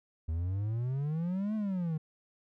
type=exponential two-way sweep; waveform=triangle; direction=up then down; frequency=77.8 to 220.1 to 153 Hz; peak=-28 dBFS; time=0.28-1.98 s; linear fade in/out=10 ms; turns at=1.55 s; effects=none